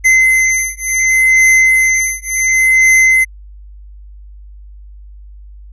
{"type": "beating tone pair", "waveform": "square", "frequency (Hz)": [2058, 2058.69], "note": ["C7", "C7"], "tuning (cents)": [-29, -29], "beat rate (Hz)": 0.69, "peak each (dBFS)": -12, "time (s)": [0.04, 3.25], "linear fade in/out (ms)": 20, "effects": ["added 50 Hz sine -32 dBFS peak until 5.72 s", "resampled to 22050 Hz"]}